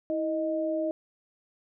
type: tone pair together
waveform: sine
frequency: 324.2 / 622.3 Hz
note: E4 / D#5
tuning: -29 / 0 cents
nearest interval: major seventh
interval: 1129 cents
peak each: -30 / -28 dBFS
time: 0.1-0.91 s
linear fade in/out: 0 ms
effects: none